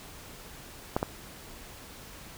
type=clicks; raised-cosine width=1 ms; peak=-11 / -13 dBFS; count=2; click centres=0.965 / 1.029 s; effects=pink hiss -47 dBFS RMS until 2.37 s

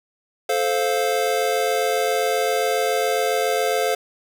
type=chord; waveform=square; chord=F major; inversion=first; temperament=just; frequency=436.5 / 523.8 / 698.5 Hz; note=A4 / C5 / F5; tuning=-14 / +2 / 0 cents; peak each=-24 dBFS; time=0.49-3.95 s; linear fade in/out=5 ms; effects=none

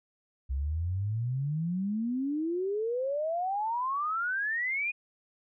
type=exponential sweep; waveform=sine; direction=up; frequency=64.1 to 2489 Hz; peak=-28 dBFS; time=0.49-4.92 s; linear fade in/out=20 ms; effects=none

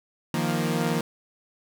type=chord; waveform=sawtooth; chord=Eb suspended second; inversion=none; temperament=equal with one note detuned; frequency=155.56 / 174.61 / 233.8 Hz; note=Eb3 / F3 / Bb3; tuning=0 / 0 / +5 cents; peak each=-24 dBFS; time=0.34-1.01 s; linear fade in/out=2 ms; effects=none

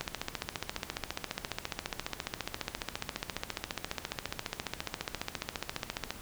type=click train; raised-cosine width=0.2 ms; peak=-15 dBFS; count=90; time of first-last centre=0.01-6.106 s; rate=14.6 Hz; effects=pink hiss -48 dBFS RMS until 6.21 s

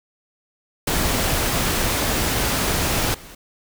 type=noise with level steps; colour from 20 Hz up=pink; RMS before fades=-21 / -41 dBFS; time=0.87-3.35 s; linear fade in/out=5 ms; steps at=3.14 s; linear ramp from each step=5 ms; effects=none

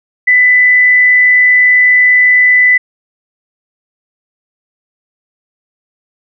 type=tone with frequency modulation; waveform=sine; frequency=1995 Hz; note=B6; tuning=17 cents sharp; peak=-4 dBFS; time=0.27-2.78 s; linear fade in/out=10 ms; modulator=72 Hz; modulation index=0.28; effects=none

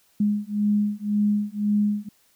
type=beating tone pair; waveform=sine; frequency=206.6 / 208.5 Hz; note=G#3 / G#3; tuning=-9 / +7 cents; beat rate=1.9 Hz; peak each=-23 dBFS; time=0.2-2.09 s; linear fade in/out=5 ms; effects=white hiss -62 dBFS RMS until 2.35 s

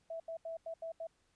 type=tone bursts at uneven times; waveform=sine; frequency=657 Hz; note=E5; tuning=6 cents flat; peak=-39 dBFS; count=6; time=0.1-0.2 / 0.28-0.37 / 0.45-0.57 / 0.66-0.74 / 0.82-0.92 / 1-1.07 s; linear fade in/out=5 ms; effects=pink hiss -75 dBFS RMS until 1.35 s + resampled to 22050 Hz

